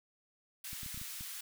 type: high-pass noise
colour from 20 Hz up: white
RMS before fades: -44 dBFS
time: 0.64-1.41 s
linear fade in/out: 5 ms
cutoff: 1500 Hz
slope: 12 dB/octave
type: clicks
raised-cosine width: 5 ms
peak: -36 dBFS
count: 7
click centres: 0.731 / 0.832 / 0.862 / 0.945 / 0.976 / 1.015 / 1.209 s
effects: none